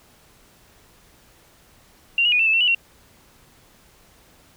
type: tone with pitch steps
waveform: sine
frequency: 2767 / 2896 / 2462 / 2671 / 2614 / 2702 / 2944 / 2739 Hz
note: F7 / F#7 / D#7 / E7 / E7 / E7 / F#7 / F7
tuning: -17 / -38 / -19 / +22 / -15 / +42 / -9 / -34 cents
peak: -15 dBFS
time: 2.18-2.748 s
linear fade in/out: 2 ms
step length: 71 ms
effects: pink hiss -54 dBFS RMS until 4.56 s